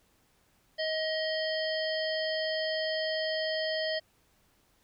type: harmonic tone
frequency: 631 Hz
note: D#5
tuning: 24 cents sharp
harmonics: 1 / 3 / 5 / 7 / 8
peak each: -31 / -36 / -38 / -39 / -40 dBFS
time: 0.78-4 s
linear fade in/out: 20 ms
effects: pink hiss -68 dBFS RMS until 4.83 s